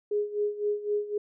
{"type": "tone with tremolo", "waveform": "sine", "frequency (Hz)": 415.3, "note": "G#4", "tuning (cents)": 0, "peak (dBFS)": -23, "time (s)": [0.11, 1.18], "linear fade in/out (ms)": 5, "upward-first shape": "sine", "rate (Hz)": 3.9, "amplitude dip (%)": 80, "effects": []}